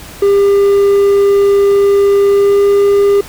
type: tone with pitch glide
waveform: triangle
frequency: 400 to 402.3 Hz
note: G4 to G4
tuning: +35 to +45 cents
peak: -4 dBFS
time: 0.22-3.21 s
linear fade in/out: 5 ms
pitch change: +10 cents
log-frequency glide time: 2.27-2.64 s
effects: pink hiss -32 dBFS RMS until 3.28 s